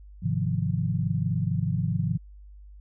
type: chord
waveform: sine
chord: F minor seventh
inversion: first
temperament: equal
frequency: 103.83 / 130.81 / 155.56 / 174.61 Hz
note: Ab2 / C3 / Eb3 / F3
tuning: 0 / 0 / 0 / 0 cents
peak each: -29 dBFS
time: 0.22-2.18 s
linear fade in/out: 20 ms
effects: added 50 Hz sine -44 dBFS peak until 2.8 s